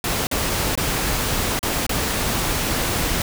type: noise with dropouts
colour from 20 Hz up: pink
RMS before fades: -22 dBFS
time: 0.04-3.22 s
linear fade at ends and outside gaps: 2 ms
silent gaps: 0.27-0.313 / 0.754-0.775 / 1.592-1.629 / 1.866-1.893 s
effects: none